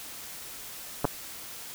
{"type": "clicks", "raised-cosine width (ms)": 1, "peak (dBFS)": [-11, -10], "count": 2, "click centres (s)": [1.045, 1.052], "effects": ["white hiss -42 dBFS RMS until 1.74 s"]}